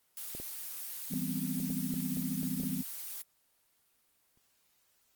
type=noise; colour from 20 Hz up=blue; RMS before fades=-41 dBFS; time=0.17-3.22 s; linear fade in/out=2 ms
type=clicks; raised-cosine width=2 ms; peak=-31 dBFS; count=10; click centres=0.35 / 0.4 / 1.137 / 1.601 / 1.703 / 1.94 / 2.171 / 2.431 / 2.601 / 2.635 s
type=chord; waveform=sine; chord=C major seventh; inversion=first; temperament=equal; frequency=164.81 / 196 / 246.9 / 261.6 Hz; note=E3 / G3 / B3 / C4; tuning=0 / 0 / 0 / 0 cents; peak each=-38 dBFS; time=1.1-2.83 s; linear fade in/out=20 ms
effects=white hiss -72 dBFS RMS until 5.15 s + Opus 24 kbps